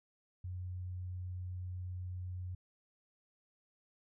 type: tone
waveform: sine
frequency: 90.8 Hz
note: F#2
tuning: 32 cents flat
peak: -39 dBFS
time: 0.44-2.55 s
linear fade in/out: 5 ms
effects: none